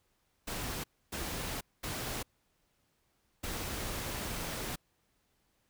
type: noise bursts at uneven times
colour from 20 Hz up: pink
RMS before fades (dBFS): -38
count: 4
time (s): 0.47-0.84 / 1.12-1.61 / 1.83-2.23 / 3.43-4.76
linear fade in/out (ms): 10
effects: pink hiss -75 dBFS RMS until 5.69 s